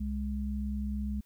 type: tone pair together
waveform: sine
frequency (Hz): 65.41 / 207.7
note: C2 / G#3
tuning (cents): 0 / 0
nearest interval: octave + minor sixth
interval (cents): 2000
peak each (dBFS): -33 / -34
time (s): 0-1.21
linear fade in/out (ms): 10
effects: white hiss -70 dBFS RMS until 1.25 s